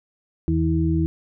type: harmonic tone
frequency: 81 Hz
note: E2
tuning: 30 cents flat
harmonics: 1 / 2 / 4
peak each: -22 / -22 / -22 dBFS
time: 0.48-1.06 s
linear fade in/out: 0 ms
effects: none

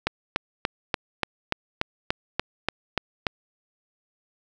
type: click train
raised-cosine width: 0.3 ms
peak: -6 dBFS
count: 12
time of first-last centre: 0.07-3.268 s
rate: 3.44 Hz
effects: none

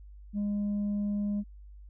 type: tone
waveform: sine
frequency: 204.9 Hz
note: G#3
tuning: 23 cents flat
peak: -25 dBFS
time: 0.33-1.44 s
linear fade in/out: 50 ms
effects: tanh soft clip ceiling -27 dBFS + added 50 Hz sine -46 dBFS peak until 1.89 s

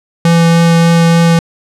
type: tone with vibrato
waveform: square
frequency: 167.7 Hz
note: E3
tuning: 30 cents sharp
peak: -6 dBFS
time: 0.25-1.39 s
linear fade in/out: 2 ms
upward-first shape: triangle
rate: 3.4 Hz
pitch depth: 8 cents each way
effects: low-pass 9000 Hz 12 dB/octave

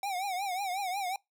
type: tone with vibrato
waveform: square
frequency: 763 Hz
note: G5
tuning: 47 cents flat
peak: -32 dBFS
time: 0.03-1.16 s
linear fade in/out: 2 ms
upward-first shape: triangle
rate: 5.5 Hz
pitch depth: 140 cents each way
effects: noise-tail reverb RT60 0.2 s tail -25 dB re dry

